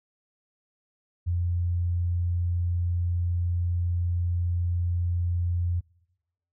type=tone; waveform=sine; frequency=87.31 Hz; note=F2; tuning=in tune; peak=-23 dBFS; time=1.26-5.81 s; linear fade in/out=20 ms; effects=noise-tail reverb RT60 1.0 s tail -25 dB re dry